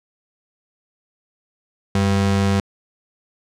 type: ring-modulated tone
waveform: square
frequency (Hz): 146.83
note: D3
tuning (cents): 0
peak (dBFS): -13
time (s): 1.95-2.6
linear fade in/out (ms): 2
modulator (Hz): 52.8
effects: low-pass 8000 Hz 12 dB/octave